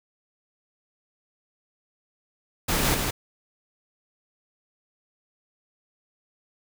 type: noise with echo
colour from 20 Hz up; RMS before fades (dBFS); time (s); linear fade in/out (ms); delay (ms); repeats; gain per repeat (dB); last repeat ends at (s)
pink; -24; 2.68-2.95; 10; 160; 1; -3; 3.11
effects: none